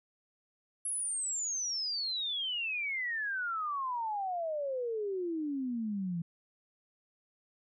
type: exponential sweep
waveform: sine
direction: down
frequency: 10970 to 164.3 Hz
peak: -32 dBFS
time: 0.85-6.22 s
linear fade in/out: 5 ms
effects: none